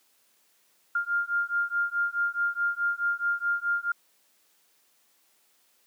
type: beating tone pair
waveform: sine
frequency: 1400 / 1404.7 Hz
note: F6 / F6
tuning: +4 / +10 cents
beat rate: 4.7 Hz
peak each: -28 dBFS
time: 0.95-3.92 s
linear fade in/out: 5 ms
effects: white hiss -66 dBFS RMS until 5.86 s + high-pass 200 Hz 12 dB/octave